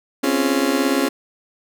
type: chord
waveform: 35% pulse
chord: Db major seventh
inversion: third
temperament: just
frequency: 259.9 / 277.2 / 346.5 / 415.8 Hz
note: C4 / Db4 / F4 / Ab4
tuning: -11 / 0 / -14 / +2 cents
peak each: -21 / -18 / -23 / -23 dBFS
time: 0.23-1.09 s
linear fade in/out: 10 ms
effects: none